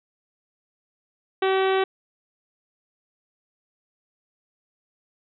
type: harmonic tone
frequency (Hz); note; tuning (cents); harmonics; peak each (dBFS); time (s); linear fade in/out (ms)
382.3; G4; -43; 1 / 2 / 3 / 4 / 5 / 6 / 7 / 8 / 9 / 10; -20 / -26 / -30 / -32 / -34 / -36 / -37 / -38 / -39 / -40; 1.42-1.84; 5
effects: none